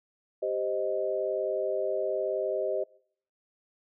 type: chord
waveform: sine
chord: C minor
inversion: second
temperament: equal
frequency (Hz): 392 / 523.3 / 622.3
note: G4 / C5 / Eb5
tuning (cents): 0 / 0 / 0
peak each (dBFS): -32 / -32 / -30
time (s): 0.42-2.84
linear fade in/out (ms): 10
effects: noise-tail reverb RT60 0.6 s tail -23 dB re dry